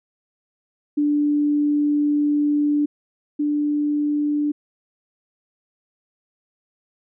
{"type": "tone pair in turn", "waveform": "sine", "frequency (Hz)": [293.7, 294.8], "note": ["D4", "D4"], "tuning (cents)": [0, 7], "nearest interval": "unison", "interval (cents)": 7, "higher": "second", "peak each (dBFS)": [-16, -18], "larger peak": "first", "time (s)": [[0.97, 2.86], [3.39, 4.52]], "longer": "first", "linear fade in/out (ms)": 10, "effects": []}